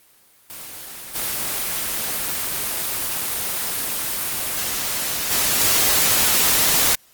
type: noise with level steps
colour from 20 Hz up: white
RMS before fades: -35 / -24 / -19 / -17 dBFS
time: 0.5-6.95 s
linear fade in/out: 0 ms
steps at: 1.14 / 5.3 / 5.59 s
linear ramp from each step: 20 ms
effects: white hiss -54 dBFS RMS until 7.13 s + Opus 24 kbps